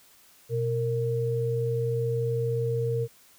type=tone pair together; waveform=sine; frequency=122.72 / 461.6 Hz; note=B2 / A#4; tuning=-11 / -17 cents; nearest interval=octave + major seventh; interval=2294 cents; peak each=-27 dBFS; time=0.49-3.08 s; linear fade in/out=50 ms; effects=white hiss -57 dBFS RMS until 3.38 s